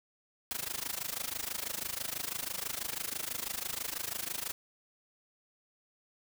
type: noise with amplitude modulation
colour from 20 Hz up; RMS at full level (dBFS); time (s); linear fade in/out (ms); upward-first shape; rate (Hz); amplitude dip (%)
white; -34; 0.51-4.52; 0; sine; 26.1; 90
effects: none